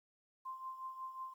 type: tone with tremolo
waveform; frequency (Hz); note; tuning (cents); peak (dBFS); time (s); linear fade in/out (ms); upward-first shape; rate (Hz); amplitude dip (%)
sine; 1046; C6; -1; -40; 0.45-1.34; 10; triangle; 5.5; 70
effects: 12-bit